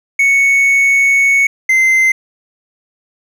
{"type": "tone pair in turn", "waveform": "triangle", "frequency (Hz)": [2217, 2073], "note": ["C#7", "C7"], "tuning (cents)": [0, -17], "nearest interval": "minor second", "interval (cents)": 117, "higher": "first", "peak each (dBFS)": -6, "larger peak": "neither", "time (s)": [[0.19, 1.47], [1.69, 2.12]], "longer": "first", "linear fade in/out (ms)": 5, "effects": []}